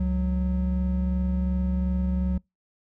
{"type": "tone pair together", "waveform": "triangle", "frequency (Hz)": [68.8, 183.67], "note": ["C#2", "F#3"], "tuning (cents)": [-12, -12], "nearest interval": "octave + perfect fourth", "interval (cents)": 1700, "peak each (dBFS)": -23, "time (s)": [0, 2.38], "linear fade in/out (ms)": 5, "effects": ["noise-tail reverb RT60 0.2 s tail -26 dB re dry"]}